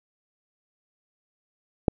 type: click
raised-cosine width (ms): 2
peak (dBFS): -5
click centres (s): 1.882
effects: none